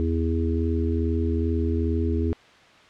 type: harmonic tone with a mistuned harmonic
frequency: 82.41 Hz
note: E2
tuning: in tune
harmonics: 1 / 3 / 4 / 5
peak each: -23 / -28 / -29 / -30 dBFS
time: 0-2.33 s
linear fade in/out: 0 ms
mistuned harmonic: 1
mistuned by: -26 cents
effects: white hiss -51 dBFS RMS until 2.89 s + low-pass 3000 Hz 12 dB/octave